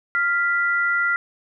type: tone pair together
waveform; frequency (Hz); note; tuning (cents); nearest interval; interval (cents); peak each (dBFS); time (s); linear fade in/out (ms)
sine; 1397 / 1975.7; F6 / B6; 0 / 0; tritone; 600; -19 / -23; 0.15-1.16; 0
effects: none